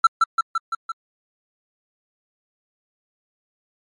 triangle tone with echo, 1341 Hz, E6, 29 cents sharp, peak -7 dBFS, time 0.04-0.07 s, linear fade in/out 5 ms, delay 170 ms, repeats 5, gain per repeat -3 dB, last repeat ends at 0.92 s, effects MP3 48 kbps

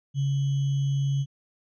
sine tone with sample-and-hold, 138.59 Hz, C#3, in tune, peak -22 dBFS, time 0.14-1.26 s, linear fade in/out 50 ms, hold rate 3150 Hz, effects resampled to 16000 Hz

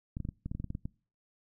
clicks, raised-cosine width 5 ms, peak -24 dBFS, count 12, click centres 0.169 / 0.203 / 0.251 / 0.289 / 0.46 / 0.515 / 0.55 / 0.6 / 0.643 / 0.704 / 0.751 / 0.855 s, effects noise-tail reverb RT60 0.4 s tail -24 dB re dry

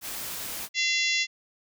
white noise, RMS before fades -35 dBFS, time 0.01-0.69 s, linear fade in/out 50 ms
harmonic tone, 684 Hz, F5, 36 cents flat, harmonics 3 / 4 / 5 / 6 / 7 / 8 / 9 / 10, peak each -27 / -29 / -31 / -33 / -34 / -35 / -36 / -37 dBFS, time 0.74-1.27 s, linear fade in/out 50 ms
effects none

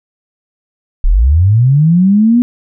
sine linear sweep, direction up, 30.13 to 246.9 Hz, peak -5 dBFS, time 1.04-2.42 s, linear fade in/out 0 ms, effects none

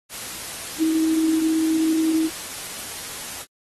sine tone in noise, 319.8 Hz, D#4, 48 cents sharp, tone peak -17 dBFS, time 0.78-2.3 s, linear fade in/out 50 ms, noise white, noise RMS -33 dBFS, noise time 0.09-3.46 s, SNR +13 dB, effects AAC 32 kbps

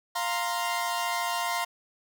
sawtooth chord, F suspended fourth, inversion none, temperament equal, 698.5 / 932.3 / 1046.5 Hz, F5 / Bb5 / C6, 0 / 0 / 0 cents, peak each -28 dBFS, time 0.15-1.65 s, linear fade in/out 10 ms, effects none

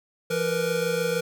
square tone cluster, 170 / 466.4 / 492.9 Hz, F3 / A#4 / B4, -46 / +1 / -3 cents, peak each -32 / -27 / -28 dBFS, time 0.3-1.21 s, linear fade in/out 10 ms, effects none

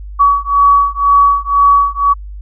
sine beating tone pair, 1132 / 1134 Hz, C#6 / C#6, +36 / +39 cents, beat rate 2 Hz, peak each -10 dBFS, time 0.19-2.14 s, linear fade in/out 20 ms, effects added 50 Hz sine -25 dBFS peak until 2.41 s

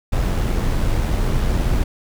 brown noise with amplitude modulation, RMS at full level -17 dBFS, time 0.12-1.84 s, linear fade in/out 10 ms, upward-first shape sine, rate 86.7 Hz, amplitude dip 30%, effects none

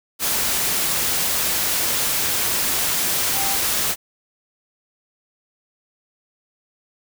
sine tone in noise, 785 Hz, G5, 2 cents sharp, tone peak -28 dBFS, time 3.32-3.58 s, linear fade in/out 50 ms, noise white, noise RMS -21 dBFS, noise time 0.19-3.96 s, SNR -10 dB, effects none

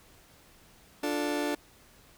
30% pulse chord, D minor, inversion none, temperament just, 293.7 / 352.4 / 440.5 Hz, D4 / F4 / A4, 0 / +16 / +2 cents, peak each -28 / -33 / -33 dBFS, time 1.03-1.55 s, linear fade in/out 5 ms, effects pink hiss -58 dBFS RMS until 2.17 s

